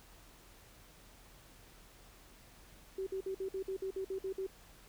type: tone bursts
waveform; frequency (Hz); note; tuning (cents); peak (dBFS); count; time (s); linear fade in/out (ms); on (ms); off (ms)
sine; 382.7; G4; -42; -35; 11; 2.98-4.467; 5; 87; 53
effects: added 42 Hz sine -62 dBFS peak until 4.88 s + pink hiss -60 dBFS RMS until 4.88 s